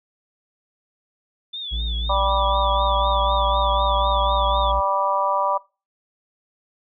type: tone with vibrato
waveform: sine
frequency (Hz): 3520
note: A7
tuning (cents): 0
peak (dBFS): -28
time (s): 1.53-4.72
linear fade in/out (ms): 10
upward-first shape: triangle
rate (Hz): 4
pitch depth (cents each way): 110
type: tone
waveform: triangle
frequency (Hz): 58.4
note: A#1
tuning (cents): +4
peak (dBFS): -21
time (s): 1.71-4.81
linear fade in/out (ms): 20
type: harmonic tone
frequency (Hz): 195.5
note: G3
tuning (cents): -4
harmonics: 3 / 4 / 5 / 6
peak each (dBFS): -24 / -27 / -22 / -24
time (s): 2.09-5.58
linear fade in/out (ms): 10
effects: noise-tail reverb RT60 0.3 s tail -22 dB re dry

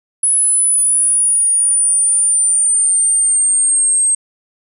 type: exponential sweep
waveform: sine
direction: down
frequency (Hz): 10190 to 8372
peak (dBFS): -10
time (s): 0.23-4.15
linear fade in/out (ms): 5
effects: none

